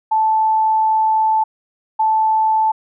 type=tone pair in turn; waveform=sine; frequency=876 / 876 Hz; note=A5 / A5; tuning=-8 / -8 cents; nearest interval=unison; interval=0 cents; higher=neither; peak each=-12 dBFS; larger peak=neither; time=0.11-1.44 / 1.99-2.72 s; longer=first; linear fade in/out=10 ms; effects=none